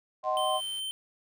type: chord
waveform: sine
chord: C diminished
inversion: first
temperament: equal with one note detuned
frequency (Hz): 622.3 / 751.2 / 1046.5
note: Eb5 / Gb5 / C6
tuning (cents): 0 / +26 / 0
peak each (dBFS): -30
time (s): 0.23-0.61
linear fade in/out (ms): 50
type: click train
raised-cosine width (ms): 0.2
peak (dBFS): -38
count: 56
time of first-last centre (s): 0.24-0.791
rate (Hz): 99.8
type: tone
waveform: square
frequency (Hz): 3100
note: G7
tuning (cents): -20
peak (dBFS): -33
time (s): 0.37-0.91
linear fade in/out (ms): 0
effects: none